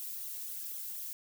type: noise with flanger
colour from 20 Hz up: violet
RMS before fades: -41 dBFS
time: 0-1.13 s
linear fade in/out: 0 ms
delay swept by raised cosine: 0.4 to 2.1 ms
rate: 4 Hz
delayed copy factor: -0.85
effects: none